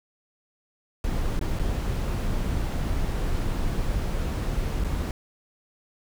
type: noise with dropouts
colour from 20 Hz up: brown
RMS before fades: -26 dBFS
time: 1.04-5.11 s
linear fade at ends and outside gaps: 1 ms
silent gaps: 1.393-1.412 / 1.59-1.595 / 4.84-4.845 s
effects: none